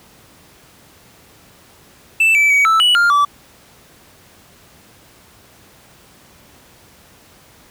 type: tone with pitch steps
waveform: triangle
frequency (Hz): 2649 / 2313 / 2263 / 1318 / 2943 / 1401 / 1156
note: E7 / D7 / C#7 / E6 / F#7 / F6 / D6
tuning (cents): +8 / -27 / +35 / -1 / -10 / +5 / -28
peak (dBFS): -8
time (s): 2.2-3.25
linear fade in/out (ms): 5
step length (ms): 150
effects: pink hiss -47 dBFS RMS until 7.7 s + high-pass 60 Hz 12 dB/octave